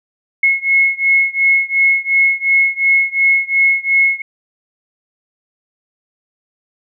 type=beating tone pair; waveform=sine; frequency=2175 / 2177.8 Hz; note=C#7 / C#7; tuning=-33 / -31 cents; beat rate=2.8 Hz; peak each=-13 / -14 dBFS; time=0.43-4.22 s; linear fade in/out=5 ms; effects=none